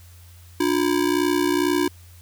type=ring-modulated tone; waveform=square; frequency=326.1 Hz; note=E4; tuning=19 cents flat; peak=-16 dBFS; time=0.6-1.88 s; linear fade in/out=5 ms; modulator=31.1 Hz; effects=added 87 Hz sine -44 dBFS peak until 2.21 s + white hiss -53 dBFS RMS until 2.21 s